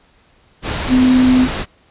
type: tone in noise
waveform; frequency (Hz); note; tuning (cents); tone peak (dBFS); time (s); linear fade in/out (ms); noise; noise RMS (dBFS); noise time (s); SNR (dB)
sine; 254.7; C4; -46; -8; 0.88-1.48; 50; pink; -21; 0.62-1.66; +10
effects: pink hiss -53 dBFS RMS until 1.9 s + resampled to 8000 Hz